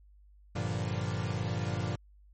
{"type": "chord", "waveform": "45% pulse", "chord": "G minor seventh", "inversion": "none", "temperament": "equal", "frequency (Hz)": [98, 116.54, 146.83, 174.61], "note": ["G2", "Bb2", "D3", "F3"], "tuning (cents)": [0, 0, 0, 0], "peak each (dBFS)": [-35, -35, -39, -38], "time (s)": [0.55, 1.96], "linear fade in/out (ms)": 10, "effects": ["added 50 Hz sine -55 dBFS peak until 2.33 s", "MP3 32 kbps"]}